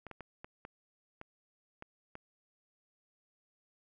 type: clicks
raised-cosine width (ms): 0.5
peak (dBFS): -30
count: 8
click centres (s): 0.067 / 0.113 / 0.207 / 0.445 / 0.651 / 1.214 / 1.824 / 2.154
effects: none